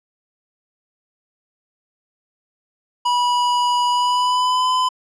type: tone with pitch glide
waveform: square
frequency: 976 to 1012.8 Hz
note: B5 to B5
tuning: -21 to +43 cents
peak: -16 dBFS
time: 3.05-4.89 s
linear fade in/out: 10 ms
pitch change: +64 cents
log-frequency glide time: 3.89-4.68 s
effects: low-pass 6000 Hz 12 dB/octave

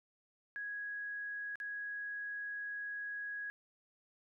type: tone with dropouts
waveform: sine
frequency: 1661.2 Hz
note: G#6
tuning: in tune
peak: -39 dBFS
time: 0.56-3.5 s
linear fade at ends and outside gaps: 0 ms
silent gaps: 1.556-1.601 s
effects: none

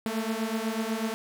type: beating tone pair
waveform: sawtooth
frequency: 218.4 / 226.5 Hz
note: A3 / A#3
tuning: -13 / -50 cents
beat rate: 8.1 Hz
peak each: -27 dBFS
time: 0.06-1.14 s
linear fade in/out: 0 ms
effects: none

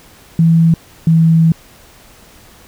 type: tone pair in turn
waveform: sine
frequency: 164.81 / 163.2 Hz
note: E3 / E3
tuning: 0 / -17 cents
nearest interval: unison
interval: 17 cents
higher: first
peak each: -6 dBFS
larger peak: neither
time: 0.39-0.74 / 1.07-1.52 s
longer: second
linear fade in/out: 2 ms
effects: pink hiss -43 dBFS RMS until 2.67 s

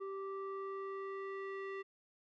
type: tone with low-pass filter sweep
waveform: square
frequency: 390 Hz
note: G4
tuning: 9 cents flat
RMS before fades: -43 dBFS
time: 0-1.83 s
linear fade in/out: 20 ms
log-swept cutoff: 990 to 2200 Hz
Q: 2.1
effects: none

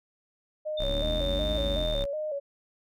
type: tone with vibrato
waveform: sine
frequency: 587.3 Hz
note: D5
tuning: in tune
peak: -29 dBFS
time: 0.65-2.4 s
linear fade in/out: 20 ms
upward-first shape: square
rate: 2.7 Hz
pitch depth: 75 cents each way
type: tone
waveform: sine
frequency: 3612 Hz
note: A7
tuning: 45 cents sharp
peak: -33 dBFS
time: 0.77-2.04 s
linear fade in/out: 10 ms
type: linear two-way sweep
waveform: 45% pulse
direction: up then down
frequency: 31.08 to 55 to 31.08 Hz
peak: -29 dBFS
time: 0.79-2.06 s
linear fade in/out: 20 ms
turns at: 1.6 s
type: harmonic tone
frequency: 73.42 Hz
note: D2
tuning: in tune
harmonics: 1 / 3 / 4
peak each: -38 / -40 / -39 dBFS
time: 0.87-1.87 s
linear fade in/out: 50 ms
effects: none

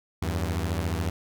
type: beating tone pair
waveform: sawtooth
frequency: 81.3 / 95.3 Hz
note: E2 / G2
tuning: -23 / -48 cents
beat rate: 14 Hz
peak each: -24 / -26 dBFS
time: 0.22-1.1 s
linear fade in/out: 5 ms
effects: none

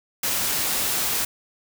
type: noise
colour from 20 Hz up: white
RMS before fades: -24 dBFS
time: 0.23-1.25 s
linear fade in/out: 5 ms
effects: none

